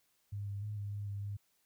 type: tone with pitch steps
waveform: sine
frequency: 101.6 / 100.5 / 105.3 / 101.7 / 102.3 / 100.6 / 101.5 Hz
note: G#2 / G2 / G#2 / G#2 / G#2 / G2 / G#2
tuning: -38 / +44 / +24 / -36 / -26 / +45 / -39 cents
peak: -37 dBFS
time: 0.32-1.37 s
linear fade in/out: 10 ms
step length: 150 ms
effects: white hiss -75 dBFS RMS until 1.65 s